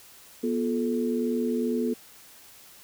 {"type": "tone cluster", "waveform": "sine", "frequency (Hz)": [242.9, 352.8, 435.1], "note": ["B3", "F4", "A4"], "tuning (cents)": [-29, 18, -19], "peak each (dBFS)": [-26, -32, -29], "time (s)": [0.43, 1.94], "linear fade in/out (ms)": 10, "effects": ["white hiss -51 dBFS RMS until 2.83 s"]}